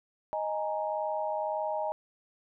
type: chord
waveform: sine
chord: D# suspended fourth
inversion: none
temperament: equal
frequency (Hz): 622.3 / 830.6 / 932.3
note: D#5 / G#5 / A#5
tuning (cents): 0 / 0 / 0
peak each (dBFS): -32 / -34 / -36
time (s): 0.33-1.92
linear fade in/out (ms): 0
effects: none